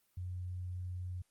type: tone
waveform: sine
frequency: 90.4 Hz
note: F#2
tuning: 40 cents flat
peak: -38 dBFS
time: 0.17-1.22 s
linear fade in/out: 5 ms
effects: white hiss -75 dBFS RMS until 1.3 s + Opus 24 kbps